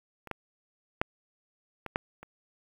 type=clicks; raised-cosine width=0.5 ms; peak=-29 / -18 / -10 / -22 / -12 / -30 dBFS; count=6; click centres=0.273 / 0.313 / 1.015 / 1.863 / 1.959 / 2.23 s; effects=8-bit